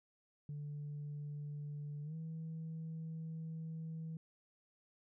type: tone with pitch glide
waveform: sine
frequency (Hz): 146.83 to 161.05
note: D3 to E3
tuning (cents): 0 to -40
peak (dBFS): -40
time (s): 0.49-4.17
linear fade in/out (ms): 2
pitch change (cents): +160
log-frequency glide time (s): 2.03-2.15
effects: tanh soft clip ceiling -39 dBFS